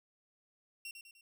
sawtooth tone with echo, 2735 Hz, F7, 37 cents flat, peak -39 dBFS, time 0.85-0.91 s, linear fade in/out 2 ms, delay 100 ms, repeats 3, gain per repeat -6 dB, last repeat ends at 1.21 s, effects none

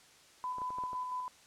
sine tone with tremolo, 1003 Hz, B5, 26 cents sharp, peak -34 dBFS, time 0.44-1.28 s, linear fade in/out 0 ms, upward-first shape square, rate 5.9 Hz, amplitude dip 30%
clicks, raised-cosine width 1 ms, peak -33 dBFS, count 6, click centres 0.584 / 0.618 / 0.705 / 0.785 / 0.837 / 0.932 s
effects white hiss -60 dBFS RMS until 1.46 s + low-pass 8000 Hz 12 dB/octave

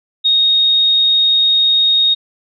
sine tone, 3729 Hz, A#7, in tune, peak -9 dBFS, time 0.24-2.15 s, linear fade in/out 20 ms, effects none

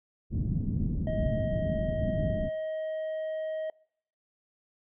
white low-pass noise, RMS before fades -30 dBFS, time 0.3-2.5 s, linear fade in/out 50 ms, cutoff 210 Hz, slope 24 dB/octave
triangle tone, 630 Hz, D#5, 21 cents sharp, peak -29 dBFS, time 1.07-3.7 s, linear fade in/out 2 ms
effects noise-tail reverb RT60 0.6 s tail -24 dB re dry + resampled to 8000 Hz

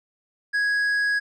triangle tone with tanh clipping, 1661.2 Hz, G#6, in tune, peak -21 dBFS, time 0.53-1.2 s, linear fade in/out 20 ms, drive 10 dB, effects none

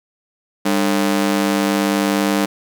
sawtooth ring-modulated tone, 249.5 Hz, B3, 18 cents sharp, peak -8 dBFS, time 0.65-2.46 s, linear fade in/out 10 ms, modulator 50.2 Hz, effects none

